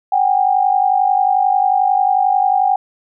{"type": "tone pair together", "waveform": "sine", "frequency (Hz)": [752.8, 804], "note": ["F#5", "G5"], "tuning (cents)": [30, 44], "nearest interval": "minor second", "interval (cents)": 114, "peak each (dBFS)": -14, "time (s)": [0.12, 2.76], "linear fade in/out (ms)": 5, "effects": []}